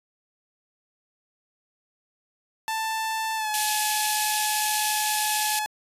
sawtooth tone with pitch glide, 885 to 852.9 Hz, A5 to G#5, +10 to +46 cents, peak -22 dBFS, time 2.68-5.66 s, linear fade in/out 0 ms, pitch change -64 cents, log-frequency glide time 3.36-3.49 s
white band-pass noise, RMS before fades -28 dBFS, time 3.54-5.59 s, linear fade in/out 0 ms, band 2300 to 13000 Hz, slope 48 dB/octave
effects resampled to 32000 Hz

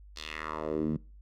10% pulse tone with band-pass filter sweep, 77.78 Hz, D#2, in tune, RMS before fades -34 dBFS, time 0.16-0.97 s, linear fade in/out 5 ms, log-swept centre 4700 to 170 Hz, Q 2.3, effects noise-tail reverb RT60 0.4 s tail -24 dB re dry + added 50 Hz sine -49 dBFS peak until 1.21 s

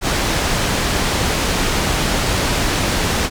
pink low-pass noise, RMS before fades -18 dBFS, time 0.01-3.3 s, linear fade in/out 50 ms, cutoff 7900 Hz, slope 12 dB/octave, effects none

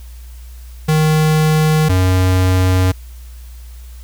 square tone pair in turn, 155.56 / 92.5 Hz, D#3 / F#2, 0 / 0 cents, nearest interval major sixth, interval 900 cents, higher first, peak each -11 dBFS, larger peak neither, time 0.88-1.89 / 1.89-2.92 s, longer second, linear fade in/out 10 ms, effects added 60 Hz sine -31 dBFS peak until 4.03 s + white hiss -47 dBFS RMS until 4.03 s

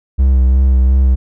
triangle tone with vibrato, 65 Hz, C2, 11 cents flat, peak -5 dBFS, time 0.18-1.16 s, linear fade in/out 20 ms, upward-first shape sine, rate 2.8 Hz, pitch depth 33 cents each way, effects none

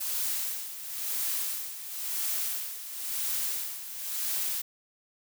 blue noise with tremolo, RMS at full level -30 dBFS, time 0-4.62 s, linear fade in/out 10 ms, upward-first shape sine, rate 0.97 Hz, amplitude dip 70%, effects none

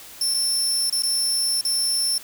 25% pulse tone with dropouts, 5370 Hz, E8, 31 cents sharp, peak -15 dBFS, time 0.21-2.18 s, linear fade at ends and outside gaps 2 ms, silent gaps 0.34-0.344 / 0.898-0.925 / 1.022-1.034 / 1.611-1.65 s, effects white hiss -42 dBFS RMS until 2.23 s

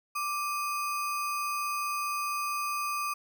sine tone with sample-and-hold, 1174.7 Hz, D6, in tune, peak -29 dBFS, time 0.15-3.14 s, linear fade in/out 10 ms, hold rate 3675 Hz, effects none

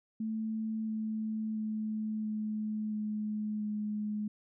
sine tone with pitch steps, 220 / 218.1 / 216.2 / 214.4 / 212.5 / 210.7 Hz, A3 / A3 / A3 / A3 / G#3 / G#3, 0 / -15 / -30 / -45 / +40 / +25 cents, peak -32 dBFS, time 0.2-4.28 s, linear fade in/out 5 ms, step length 680 ms, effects none

